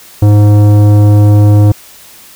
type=tone with tanh clipping; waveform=sine; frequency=103.83 Hz; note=G#2; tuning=in tune; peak=-4 dBFS; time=0.22-1.72 s; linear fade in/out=5 ms; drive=14 dB; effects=white hiss -36 dBFS RMS until 2.35 s